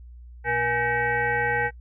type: tone with frequency modulation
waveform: sine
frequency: 1189 Hz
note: D6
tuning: 21 cents sharp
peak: -21 dBFS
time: 0.44-1.71 s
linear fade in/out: 50 ms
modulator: 356 Hz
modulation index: 2.4
effects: noise-tail reverb RT60 0.1 s tail -25 dB re dry + added 60 Hz sine -41 dBFS peak until 1.8 s